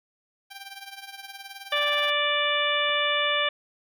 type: tone with tremolo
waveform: 10% pulse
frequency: 787 Hz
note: G5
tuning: 7 cents sharp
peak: -28 dBFS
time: 0.5-2.11 s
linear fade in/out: 20 ms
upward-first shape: triangle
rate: 19 Hz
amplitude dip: 80%
type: harmonic tone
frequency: 586 Hz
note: D5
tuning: 4 cents flat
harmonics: 1 / 2 / 3 / 4 / 5 / 6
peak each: -29 / -29 / -29 / -29 / -29 / -29 dBFS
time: 1.72-3.49 s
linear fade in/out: 5 ms
type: clicks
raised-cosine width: 0.5 ms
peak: -32 dBFS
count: 2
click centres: 2.89 / 2.899 s
effects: none